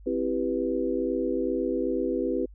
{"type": "chord", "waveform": "sine", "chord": "C major seventh", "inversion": "none", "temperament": "equal", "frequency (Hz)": [261.6, 329.6, 392, 493.9], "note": ["C4", "E4", "G4", "B4"], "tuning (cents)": [0, 0, 0, 0], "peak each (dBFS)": -30, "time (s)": [0.06, 2.46], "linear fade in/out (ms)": 10, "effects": ["added 50 Hz sine -45 dBFS peak until 2.54 s"]}